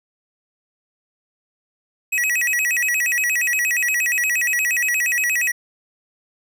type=tone with vibrato; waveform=square; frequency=2217 Hz; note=C#7; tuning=in tune; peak=-18 dBFS; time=2.12-5.52 s; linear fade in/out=10 ms; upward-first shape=square; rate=8.5 Hz; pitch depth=240 cents each way; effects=none